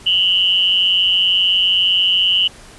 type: tone with amplitude modulation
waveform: sine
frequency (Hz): 2953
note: F#7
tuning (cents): -4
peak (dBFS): -8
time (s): 0.06-2.48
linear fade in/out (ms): 10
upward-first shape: sine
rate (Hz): 186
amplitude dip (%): 80
effects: pink hiss -41 dBFS RMS until 2.78 s + resampled to 24000 Hz